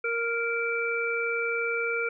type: harmonic tone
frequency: 465.7 Hz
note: A#4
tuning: 2 cents flat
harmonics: 1 / 3 / 5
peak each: -30 / -30 / -30 dBFS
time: 0.04-2.09 s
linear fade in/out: 5 ms
effects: none